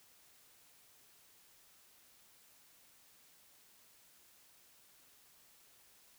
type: silence
effects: white hiss -65 dBFS RMS until 6.18 s